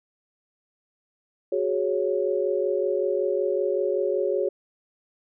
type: chord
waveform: sine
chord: F# suspended second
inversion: none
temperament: equal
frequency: 370 / 415.3 / 554.4 Hz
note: F#4 / G#4 / C#5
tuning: 0 / 0 / 0 cents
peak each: -26 dBFS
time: 1.52-4.49 s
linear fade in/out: 5 ms
effects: none